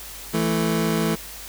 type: tone pair together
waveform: 25% pulse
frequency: 165.5 / 219.5 Hz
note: E3 / A3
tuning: +7 / -4 cents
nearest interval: perfect fourth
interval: 489 cents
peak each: -19 dBFS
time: 0.33-1.16 s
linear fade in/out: 20 ms
effects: added 50 Hz sine -44 dBFS peak until 1.48 s + white hiss -38 dBFS RMS until 1.48 s